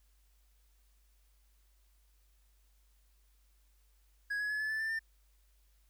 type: tone with pitch steps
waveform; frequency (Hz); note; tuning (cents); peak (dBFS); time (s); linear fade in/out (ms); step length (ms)
triangle; 1661.2 / 1683.4 / 1705.9 / 1728.7 / 1751.9 / 1775.3 / 1799; G#6 / G#6 / G#6 / A6 / A6 / A6 / A6; 0 / +23 / +46 / -31 / -8 / +15 / +38; -31; 4.3-4.993; 10; 99
effects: added 50 Hz sine -65 dBFS peak until 5.89 s + white hiss -75 dBFS RMS until 5.89 s